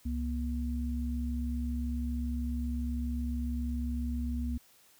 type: tone pair together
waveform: sine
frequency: 67.35 / 240 Hz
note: C#2 / B3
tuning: -49 / -49 cents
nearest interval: octave + minor seventh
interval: 2200 cents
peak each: -32 / -35 dBFS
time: 0.05-4.58 s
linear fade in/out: 10 ms
effects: white hiss -62 dBFS RMS until 4.99 s